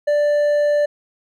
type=tone with hard clipping; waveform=triangle; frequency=588 Hz; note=D5; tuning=2 cents sharp; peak=-15 dBFS; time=0.07-0.86 s; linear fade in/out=10 ms; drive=7 dB; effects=none